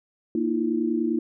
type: chord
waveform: sine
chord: Bb suspended fourth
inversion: none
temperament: equal with one note detuned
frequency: 233.1 / 311.1 / 341.1 Hz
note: Bb3 / Eb4 / F4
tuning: 0 / 0 / -41 cents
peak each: -26 dBFS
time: 0.35-1.19 s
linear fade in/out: 2 ms
effects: none